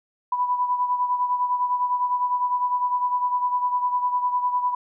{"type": "beating tone pair", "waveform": "sine", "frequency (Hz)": [987.8, 997.7], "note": ["B5", "B5"], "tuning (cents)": [0, 17], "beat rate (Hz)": 9.9, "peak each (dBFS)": [-21, -28], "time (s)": [0.32, 4.75], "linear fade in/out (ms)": 5, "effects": []}